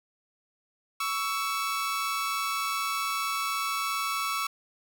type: tone pair together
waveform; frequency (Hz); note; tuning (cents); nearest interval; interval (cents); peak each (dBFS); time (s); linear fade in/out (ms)
sawtooth; 1121.1 / 1318.5; C#6 / E6; +19 / 0; minor third; 281; -27; 1-4.47; 5
effects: none